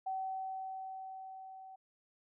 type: tone with level ramp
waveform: sine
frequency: 762 Hz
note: G5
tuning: 49 cents flat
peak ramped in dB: -34 to -49 dBFS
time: 0.06-1.76 s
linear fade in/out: 10 ms
effects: none